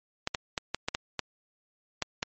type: clicks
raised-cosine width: 0.2 ms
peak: -11 dBFS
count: 9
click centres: 0.274 / 0.348 / 0.578 / 0.746 / 0.885 / 0.949 / 1.193 / 2.023 / 2.229 s
effects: MP3 32 kbps